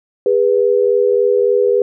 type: tone pair together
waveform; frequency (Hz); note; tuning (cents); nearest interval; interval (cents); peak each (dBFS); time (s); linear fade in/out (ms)
sine; 406.4 / 489.9; G#4 / B4; -38 / -14; minor third; 324; -13; 0.26-1.82; 2
effects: none